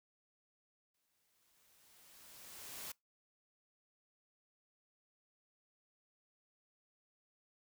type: noise with exponential growth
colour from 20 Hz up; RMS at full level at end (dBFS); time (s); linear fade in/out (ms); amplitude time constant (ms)
white; -45; 0.94-2.92; 5; 430
effects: noise-tail reverb RT60 0.2 s tail -25 dB re dry

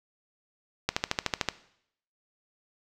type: click train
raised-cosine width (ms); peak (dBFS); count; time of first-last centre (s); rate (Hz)
0.2; -7; 9; 0.89-1.487; 13.4
effects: noise-tail reverb RT60 0.7 s tail -17 dB re dry

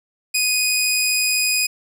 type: tone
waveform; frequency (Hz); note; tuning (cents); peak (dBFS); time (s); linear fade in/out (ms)
15% pulse; 2489; D#7; 0; -10; 0.34-1.67; 10
effects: none

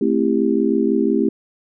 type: chord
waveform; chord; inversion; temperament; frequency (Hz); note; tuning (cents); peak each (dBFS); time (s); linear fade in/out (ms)
sine; A minor seventh; none; just; 220 / 264 / 330 / 396; A3 / C4 / E4 / G4; 0 / +16 / +2 / +18; -20; 0.01-1.29; 5
effects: none

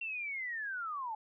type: linear sweep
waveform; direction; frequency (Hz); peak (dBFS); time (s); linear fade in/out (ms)
sine; down; 2736 to 840; -36; 0.01-1.15; 5
effects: none

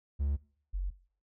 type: tone pair in turn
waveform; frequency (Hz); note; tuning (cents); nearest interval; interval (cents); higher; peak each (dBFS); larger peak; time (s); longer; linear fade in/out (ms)
triangle / sine; 71 / 46.32; C#2 / F#1; +42 / +3; perfect fifth; 739; first; -26 / -30; first; 0.19-0.37 / 0.73-0.91; neither; 20
effects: noise-tail reverb RT60 0.5 s tail -20 dB re dry

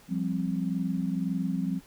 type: chord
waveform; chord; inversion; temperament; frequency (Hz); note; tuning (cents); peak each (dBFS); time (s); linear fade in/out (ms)
sine; F suspended second; none; just; 174.61 / 196.44 / 261.9; F3 / G3 / C4; 0 / +4 / +2; -30 / -31 / -32; 0.08-1.81; 50
effects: pink hiss -56 dBFS RMS until 1.86 s

